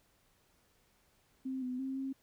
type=tone with pitch steps; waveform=sine; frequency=262.6 / 252.1 / 265.9 / 268.1 Hz; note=C4 / B3 / C4 / C4; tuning=+6 / +36 / +28 / +42 cents; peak=-35 dBFS; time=1.45-2.13 s; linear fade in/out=10 ms; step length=170 ms; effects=pink hiss -71 dBFS RMS until 2.22 s